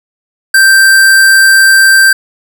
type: tone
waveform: square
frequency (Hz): 1568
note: G6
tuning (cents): 0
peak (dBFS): -3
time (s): 0.54-2.13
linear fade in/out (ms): 5
effects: none